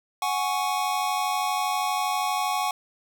square chord, F# suspended second, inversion none, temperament just, 740 / 832.5 / 1110 Hz, F#5 / G#5 / C#6, 0 / +4 / +2 cents, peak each -29 dBFS, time 0.22-2.71 s, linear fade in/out 2 ms, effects none

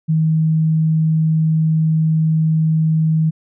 sine tone, 158.7 Hz, D#3, 35 cents sharp, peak -12 dBFS, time 0.08-3.31 s, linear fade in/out 20 ms, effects none

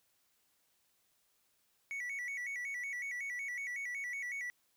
triangle tone with vibrato, 2085 Hz, C7, 7 cents flat, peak -36 dBFS, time 1.91-4.5 s, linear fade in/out 0 ms, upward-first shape square, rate 5.4 Hz, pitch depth 110 cents each way, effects white hiss -75 dBFS RMS until 4.76 s

